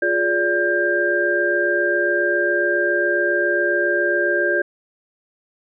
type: tone cluster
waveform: sine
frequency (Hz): 353.8 / 421.1 / 579 / 1594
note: F4 / G#4 / D5 / G6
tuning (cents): +23 / +24 / -25 / +28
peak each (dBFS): -22 / -27 / -22 / -19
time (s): 0.02-4.62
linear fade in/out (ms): 5
effects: none